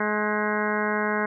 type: harmonic tone with a mistuned harmonic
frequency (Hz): 211.4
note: G#3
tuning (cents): +31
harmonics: 1 / 2 / 3 / 4 / 5 / 6 / 7 / 8 / 9 / 10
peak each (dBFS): -29 / -29 / -32 / -33 / -31 / -36 / -31 / -32 / -34 / -38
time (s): 0-1.26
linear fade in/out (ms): 5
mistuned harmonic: 8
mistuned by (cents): -48
effects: none